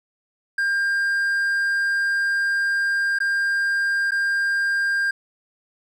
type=tone with dropouts; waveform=triangle; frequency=1600 Hz; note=G6; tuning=35 cents sharp; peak=-17 dBFS; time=0.58-5.11 s; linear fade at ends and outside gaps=5 ms; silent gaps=3.188-3.202 / 4.109-4.118 s; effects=none